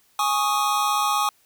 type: chord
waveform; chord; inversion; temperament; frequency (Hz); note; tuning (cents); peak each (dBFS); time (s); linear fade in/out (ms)
square; Ab suspended fourth; none; equal; 830.6 / 1108.7 / 1244.5; Ab5 / Db6 / Eb6; 0 / 0 / 0; -25; 0.19-1.29; 2
effects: white hiss -61 dBFS RMS until 1.45 s